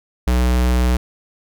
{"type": "tone", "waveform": "square", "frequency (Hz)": 61.74, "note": "B1", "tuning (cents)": 0, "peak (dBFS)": -14, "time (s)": [0.27, 0.97], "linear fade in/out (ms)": 5, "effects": []}